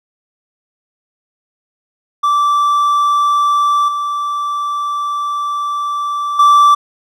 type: tone with level steps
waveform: triangle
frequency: 1166 Hz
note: D6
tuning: 13 cents flat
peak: -8 / -14 / -3 dBFS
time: 2.23-6.75 s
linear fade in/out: 10 ms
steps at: 3.88 / 6.39 s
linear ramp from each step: 5 ms
effects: none